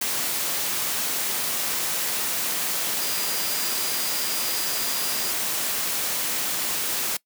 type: tone in noise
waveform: sine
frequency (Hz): 4864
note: D#8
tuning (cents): -40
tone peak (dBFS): -33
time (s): 3-5.31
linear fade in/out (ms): 5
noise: white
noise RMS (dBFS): -26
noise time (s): 0.01-7.17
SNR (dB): -10
effects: noise-tail reverb RT60 0.1 s tail -22 dB re dry + high-pass 150 Hz 12 dB/octave